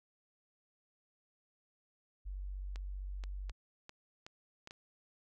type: tone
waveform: sine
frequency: 47.7 Hz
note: G1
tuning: 47 cents flat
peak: -39 dBFS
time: 2.25-3.52 s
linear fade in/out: 20 ms
type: clicks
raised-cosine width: 0.2 ms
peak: -31 dBFS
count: 7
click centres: 2.759 / 3.238 / 3.496 / 3.894 / 4.265 / 4.674 / 4.709 s
effects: none